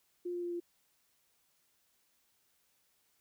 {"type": "tone with pitch steps", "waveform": "sine", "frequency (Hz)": [353.4, 351, 348.5, 346.1], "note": ["F4", "F4", "F4", "F4"], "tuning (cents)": [21, 9, -4, -16], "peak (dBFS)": -35, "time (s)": [0.25, 0.602], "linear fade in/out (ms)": 10, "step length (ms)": 88, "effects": ["white hiss -74 dBFS RMS until 3.2 s"]}